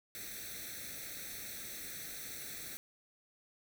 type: noise with comb filter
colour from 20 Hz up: white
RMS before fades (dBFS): -45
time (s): 0.15-2.77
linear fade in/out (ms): 0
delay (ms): 0.5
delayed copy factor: +0.9
effects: none